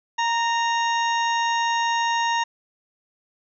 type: harmonic tone with a mistuned harmonic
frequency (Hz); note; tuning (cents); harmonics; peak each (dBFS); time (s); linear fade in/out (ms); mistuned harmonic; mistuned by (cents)
932.3; A#5; 0; 1 / 2 / 3 / 4 / 6 / 7; -21 / -27 / -31 / -33 / -37 / -38; 0.18-2.44; 10; 2; -21
effects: none